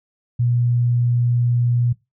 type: tone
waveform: sine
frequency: 120.8 Hz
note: B2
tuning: 38 cents flat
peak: -15 dBFS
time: 0.39-1.93 s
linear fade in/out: 10 ms
effects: noise-tail reverb RT60 0.2 s tail -19 dB re dry